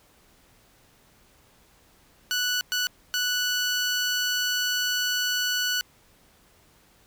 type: tone bursts at uneven times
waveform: 15% pulse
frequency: 1480 Hz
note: F#6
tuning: in tune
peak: -17 dBFS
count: 3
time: 2.31-2.61 / 2.72-2.87 / 3.14-5.81 s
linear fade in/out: 0 ms
effects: pink hiss -59 dBFS RMS until 7.06 s